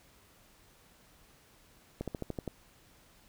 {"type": "slowing click train", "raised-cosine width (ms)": 2, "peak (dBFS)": -22, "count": 7, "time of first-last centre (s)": [2.01, 2.477], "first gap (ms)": 67, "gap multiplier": 1.06, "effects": ["pink hiss -62 dBFS RMS until 3.28 s"]}